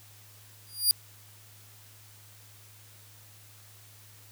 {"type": "tone with exponential growth", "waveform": "15% pulse", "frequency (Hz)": 4800, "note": "D8", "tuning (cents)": 37, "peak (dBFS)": -10, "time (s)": [0.67, 0.91], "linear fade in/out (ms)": 0, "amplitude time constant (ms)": 52, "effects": ["added 104 Hz sine -55 dBFS peak until 4.31 s", "white hiss -55 dBFS RMS until 4.31 s"]}